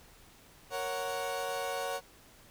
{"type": "chord", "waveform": "30% pulse", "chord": "F# major", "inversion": "first", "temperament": "equal", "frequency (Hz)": [466.2, 554.4, 740], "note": ["A#4", "C#5", "F#5"], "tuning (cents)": [0, 0, 0], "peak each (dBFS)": [-37, -34, -35], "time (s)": [0.7, 2.01], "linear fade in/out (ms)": 50, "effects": ["pink hiss -58 dBFS RMS until 2.5 s"]}